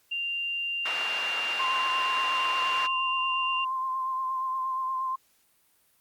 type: tone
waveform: sine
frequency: 2785 Hz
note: F7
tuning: 5 cents flat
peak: -28 dBFS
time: 0.11-3.65 s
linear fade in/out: 10 ms
type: band-pass noise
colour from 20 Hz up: pink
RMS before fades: -35 dBFS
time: 0.85-2.87 s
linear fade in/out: 10 ms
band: 960 to 2900 Hz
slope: 12 dB/octave
type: tone with vibrato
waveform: sine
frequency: 1046.5 Hz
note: C6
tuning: in tune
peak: -27 dBFS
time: 1.59-5.16 s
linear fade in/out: 10 ms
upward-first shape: triangle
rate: 8.5 Hz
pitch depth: 29 cents each way
effects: white hiss -66 dBFS RMS until 6 s + Opus 48 kbps